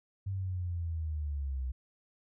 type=linear sweep; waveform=sine; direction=down; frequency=98.4 to 62.5 Hz; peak=-32 dBFS; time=0.26-1.72 s; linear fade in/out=10 ms; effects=none